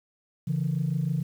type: tone pair together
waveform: sine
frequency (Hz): 140 / 166.49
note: C#3 / E3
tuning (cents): +18 / +18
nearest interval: minor third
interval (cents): 300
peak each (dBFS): -26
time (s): 0.47-1.23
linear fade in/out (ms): 10
effects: tanh soft clip ceiling -19 dBFS + 9-bit